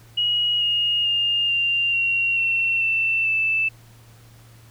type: tone with pitch steps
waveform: sine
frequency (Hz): 2898 / 2860 / 2822 / 2785 / 2748 / 2712 / 2676 / 2641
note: F#7 / F7 / F7 / F7 / F7 / E7 / E7 / E7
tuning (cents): -37 / +41 / +17 / -5 / -29 / +49 / +25 / +3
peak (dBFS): -18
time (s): 0.17-3.69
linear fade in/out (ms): 10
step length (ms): 440
effects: added 115 Hz sine -47 dBFS peak until 4.7 s + pink hiss -53 dBFS RMS until 4.7 s